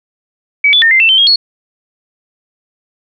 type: tone with pitch steps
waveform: sine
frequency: 2277 / 3463 / 1822 / 2084 / 2674 / 3098 / 3262 / 4354 Hz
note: C#7 / A7 / A#6 / C7 / E7 / G7 / G#7 / C#8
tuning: +46 / -28 / -40 / -7 / +24 / -21 / -32 / -32 cents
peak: -5 dBFS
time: 0.64-1.36 s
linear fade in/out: 5 ms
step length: 90 ms
effects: none